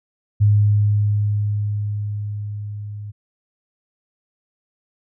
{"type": "tone with level ramp", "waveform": "sine", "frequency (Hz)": 103.83, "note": "G#2", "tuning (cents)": 0, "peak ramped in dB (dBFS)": [-10, -29], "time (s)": [0.4, 3.12], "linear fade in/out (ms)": 20, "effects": []}